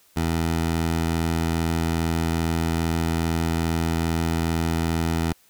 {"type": "tone", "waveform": "15% pulse", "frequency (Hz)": 82.41, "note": "E2", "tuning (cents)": 0, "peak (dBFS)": -15, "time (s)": [0.16, 5.33], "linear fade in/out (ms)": 10, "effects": ["white hiss -58 dBFS RMS until 5.49 s"]}